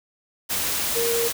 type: tone in noise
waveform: sine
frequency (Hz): 466.2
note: A#4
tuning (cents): 0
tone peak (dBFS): -22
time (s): 0.95-1.29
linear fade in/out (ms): 20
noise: white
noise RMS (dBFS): -25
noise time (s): 0.49-1.33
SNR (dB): 0
effects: none